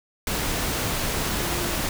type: tone in noise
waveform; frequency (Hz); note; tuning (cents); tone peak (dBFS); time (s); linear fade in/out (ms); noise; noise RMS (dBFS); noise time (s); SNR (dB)
sine; 347.2; F4; -10; -34; 1.4-1.75; 2; pink; -26; 0.27-1.89; -11
effects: none